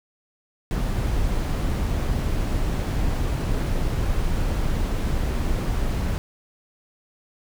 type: noise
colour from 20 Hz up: brown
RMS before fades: -23 dBFS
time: 0.71-6.18 s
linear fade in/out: 0 ms
effects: none

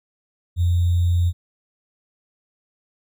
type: tone with sample-and-hold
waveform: sine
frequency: 87.31 Hz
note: F2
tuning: in tune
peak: -15 dBFS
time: 0.56-1.33 s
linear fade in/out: 50 ms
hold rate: 3675 Hz
effects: none

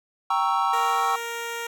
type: chord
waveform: triangle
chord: G diminished seventh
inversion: none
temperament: equal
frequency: 784 / 932.3 / 1108.7 / 1318.5 Hz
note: G5 / Bb5 / Db6 / Fb6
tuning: 0 / 0 / 0 / 0 cents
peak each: -24 dBFS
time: 0.3-1.16 s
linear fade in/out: 5 ms
type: tone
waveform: 10% pulse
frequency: 466.5 Hz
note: A#4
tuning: 1 cent sharp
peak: -21 dBFS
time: 0.73-1.67 s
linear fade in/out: 5 ms
effects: none

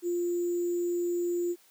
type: tone with sample-and-hold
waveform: sine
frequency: 348.8 Hz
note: F4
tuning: 2 cents flat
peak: -26 dBFS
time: 0.02-1.56 s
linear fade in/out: 50 ms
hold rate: 7350 Hz
effects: white hiss -61 dBFS RMS until 1.7 s + high-pass 200 Hz 12 dB/octave

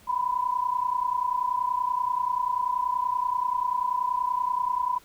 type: tone pair together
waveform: sine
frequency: 977 / 1007.4 Hz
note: B5 / B5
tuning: -19 / +34 cents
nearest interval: minor second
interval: 53 cents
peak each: -27 / -26 dBFS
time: 0.07-4.99 s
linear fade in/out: 20 ms
effects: pink hiss -55 dBFS RMS until 5.04 s

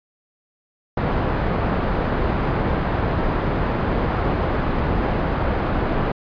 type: low-pass noise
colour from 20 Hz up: pink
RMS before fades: -21 dBFS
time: 0.97-6.12 s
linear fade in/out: 5 ms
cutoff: 1300 Hz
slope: 12 dB/octave
effects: resampled to 11025 Hz

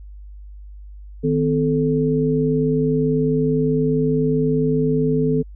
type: tone cluster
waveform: sine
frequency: 154.6 / 254.5 / 436.2 Hz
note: D#3 / C4 / A4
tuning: -11 / -48 / -15 cents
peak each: -20 dBFS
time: 1.23-5.43 s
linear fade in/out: 20 ms
effects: added 50 Hz sine -35 dBFS peak until 5.55 s

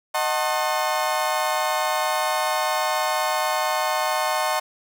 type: chord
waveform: 35% pulse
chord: D# diminished seventh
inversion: none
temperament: just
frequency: 622.3 / 746.7 / 896 / 1075.3 Hz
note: D#5 / F#5 / A5 / C6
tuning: 0 / +16 / +31 / +47 cents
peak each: -25 dBFS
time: 0.14-4.6 s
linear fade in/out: 10 ms
effects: none

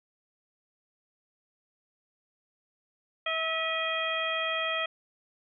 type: harmonic tone with a mistuned harmonic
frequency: 647 Hz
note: E5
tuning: 32 cents flat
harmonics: 1 / 2 / 3 / 4 / 5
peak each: -34 / -34 / -34 / -34 / -34 dBFS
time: 3.26-4.86 s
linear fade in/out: 5 ms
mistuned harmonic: 4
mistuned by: -75 cents
effects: none

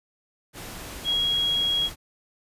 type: tone in noise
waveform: sine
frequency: 3300 Hz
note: G#7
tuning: 12 cents flat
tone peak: -21 dBFS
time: 1.04-1.9 s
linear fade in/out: 50 ms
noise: pink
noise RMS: -38 dBFS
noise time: 0.53-1.96 s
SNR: +14 dB
effects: resampled to 32000 Hz

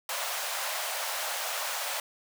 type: high-pass noise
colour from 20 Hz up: pink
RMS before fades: -33 dBFS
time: 0.09-2 s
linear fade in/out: 2 ms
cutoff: 570 Hz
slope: 48 dB/octave
effects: none

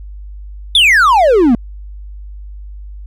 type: exponential sweep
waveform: triangle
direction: down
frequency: 3649 to 220 Hz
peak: -4 dBFS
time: 0.75-1.55 s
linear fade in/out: 2 ms
effects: added 50 Hz sine -27 dBFS peak until 3.06 s

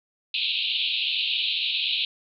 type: band-pass noise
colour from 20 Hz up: white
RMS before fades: -26 dBFS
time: 0.34-2.05 s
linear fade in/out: 2 ms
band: 2500 to 4100 Hz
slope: 96 dB/octave
effects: none

